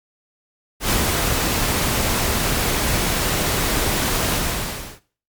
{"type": "noise with ADSR envelope", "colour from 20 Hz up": "pink", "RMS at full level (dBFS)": -18, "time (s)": [0.8, 5], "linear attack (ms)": 95, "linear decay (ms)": 150, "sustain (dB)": -2, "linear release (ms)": 690, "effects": ["noise-tail reverb RT60 0.4 s tail -17 dB re dry", "MP3 96 kbps"]}